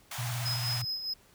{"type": "high-pass noise", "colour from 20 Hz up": "pink", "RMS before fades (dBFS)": -39, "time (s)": [0.11, 0.82], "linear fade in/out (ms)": 5, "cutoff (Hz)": 630, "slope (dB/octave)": 96}
{"type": "tone with vibrato", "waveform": "sine", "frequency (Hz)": 120.4, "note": "B2", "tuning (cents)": -44, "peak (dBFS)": -32, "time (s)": [0.18, 0.85], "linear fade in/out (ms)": 10, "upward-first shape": "sine", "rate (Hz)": 18, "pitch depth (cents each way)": 77}
{"type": "tone with tremolo", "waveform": "triangle", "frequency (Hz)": 5090, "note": "D#8", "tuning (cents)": 39, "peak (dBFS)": -29, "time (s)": [0.45, 1.14], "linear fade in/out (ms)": 10, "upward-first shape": "sine", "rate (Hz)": 4.9, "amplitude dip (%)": 55}
{"effects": ["pink hiss -61 dBFS RMS until 1.34 s"]}